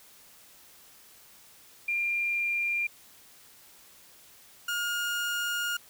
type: tone pair in turn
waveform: sine / 30% pulse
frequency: 2393 / 1422.9 Hz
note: D7 / F6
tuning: +32 / +32 cents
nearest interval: major sixth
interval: 900 cents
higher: first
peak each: -26 dBFS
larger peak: neither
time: 1.88-2.87 / 4.68-5.77 s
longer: second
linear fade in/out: 5 ms
effects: white hiss -55 dBFS RMS until 5.89 s